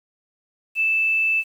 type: tone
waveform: sine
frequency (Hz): 2637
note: E7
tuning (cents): 0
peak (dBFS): -17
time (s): 0.75-1.44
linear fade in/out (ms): 50
effects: 8-bit